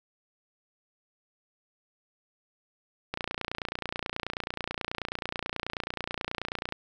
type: click train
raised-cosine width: 0.3 ms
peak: -15 dBFS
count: 106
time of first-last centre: 3.14-6.724 s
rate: 29.3 Hz
effects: none